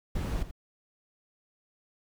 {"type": "noise with echo", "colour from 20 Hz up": "brown", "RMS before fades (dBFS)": -31, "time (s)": [0.15, 0.43], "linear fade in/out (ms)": 5, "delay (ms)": 82, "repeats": 1, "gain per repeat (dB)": -12, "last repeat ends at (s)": 0.512, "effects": []}